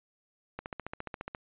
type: click train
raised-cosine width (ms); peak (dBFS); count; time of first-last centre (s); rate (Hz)
0.5; -22; 12; 0.59-1.349; 14.5
effects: resampled to 8000 Hz